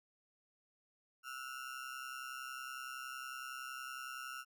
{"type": "ring-modulated tone", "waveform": "35% pulse", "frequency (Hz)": 1384, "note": "F6", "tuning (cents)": -16, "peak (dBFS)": -39, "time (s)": [1.23, 4.45], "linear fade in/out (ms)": 50, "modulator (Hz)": 65.4, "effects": []}